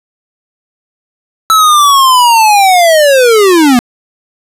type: linear sweep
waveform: square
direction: down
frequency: 1318.5 to 233.1 Hz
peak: -4 dBFS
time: 1.5-3.79 s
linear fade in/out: 0 ms
effects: resampled to 32000 Hz + 7-bit